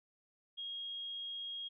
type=tone; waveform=sine; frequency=3268 Hz; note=G#7; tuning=29 cents flat; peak=-40 dBFS; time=0.57-1.69 s; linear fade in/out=20 ms; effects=none